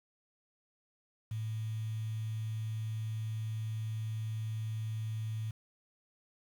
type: tone with quantisation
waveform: sine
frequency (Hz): 110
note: A2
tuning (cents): 0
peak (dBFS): -34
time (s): 1.31-5.51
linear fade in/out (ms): 5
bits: 9
effects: none